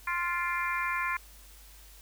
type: harmonic tone with a mistuned harmonic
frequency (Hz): 349.2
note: F4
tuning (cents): 0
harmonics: 3 / 4 / 5 / 6 / 7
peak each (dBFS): -32 / -36 / -35 / -36 / -37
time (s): 0.07-1.17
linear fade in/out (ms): 5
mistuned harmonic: 7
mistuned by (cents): -40
effects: added 50 Hz sine -52 dBFS peak until 2.01 s + white hiss -55 dBFS RMS until 2.01 s